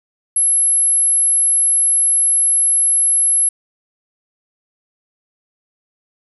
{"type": "tone", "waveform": "sine", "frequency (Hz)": 11050, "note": "F9", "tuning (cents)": -20, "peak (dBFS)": -11, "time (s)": [0.36, 3.49], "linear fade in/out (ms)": 5, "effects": []}